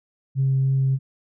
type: tone with vibrato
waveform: sine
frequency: 134.2 Hz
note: C3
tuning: 44 cents sharp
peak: -16 dBFS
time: 0.35-0.99 s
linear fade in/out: 50 ms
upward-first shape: triangle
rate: 3.3 Hz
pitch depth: 8 cents each way
effects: tanh soft clip ceiling -13 dBFS